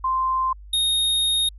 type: tone pair in turn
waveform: sine / square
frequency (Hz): 1043 / 3717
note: C6 / A#7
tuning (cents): -6 / -6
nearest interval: octave + minor seventh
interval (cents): 2200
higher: second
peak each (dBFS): -19 / -19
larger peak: neither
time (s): 0.04-0.53 / 0.73-1.49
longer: second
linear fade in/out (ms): 5
effects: added 50 Hz sine -39 dBFS peak until 1.58 s + resampled to 32000 Hz